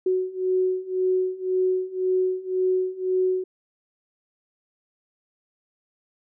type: beating tone pair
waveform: sine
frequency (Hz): 370 / 371.9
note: F#4 / F#4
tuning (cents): 0 / +9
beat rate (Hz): 1.9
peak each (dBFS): -25 / -23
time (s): 0.06-3.44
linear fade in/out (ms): 5
effects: none